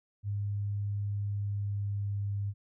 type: tone with pitch glide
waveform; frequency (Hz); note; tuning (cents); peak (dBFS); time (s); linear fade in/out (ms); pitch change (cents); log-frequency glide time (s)
sine; 101.8 to 100.86; G#2 to G2; -34 to +50; -30; 0.23-2.54; 50; -16; 1.15-2.29
effects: none